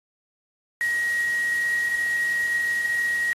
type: tone in noise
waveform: sine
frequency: 1895 Hz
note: A#6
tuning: 28 cents sharp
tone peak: -21 dBFS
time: 0.81-3.33 s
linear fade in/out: 0 ms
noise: white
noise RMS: -39 dBFS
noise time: 0.81-3.33 s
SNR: +15 dB
effects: AAC 32 kbps